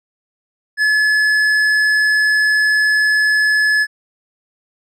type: tone with tanh clipping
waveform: triangle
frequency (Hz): 1713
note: A6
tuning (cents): -47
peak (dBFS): -13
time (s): 0.77-3.87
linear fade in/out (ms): 50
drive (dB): 13
effects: none